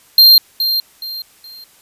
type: tone with echo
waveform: square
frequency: 4186 Hz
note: C8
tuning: in tune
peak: -4 dBFS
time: 0.18-0.38 s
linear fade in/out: 2 ms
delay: 420 ms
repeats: 3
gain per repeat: -10 dB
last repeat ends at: 1.64 s
effects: white hiss -49 dBFS RMS until 1.81 s + resampled to 32000 Hz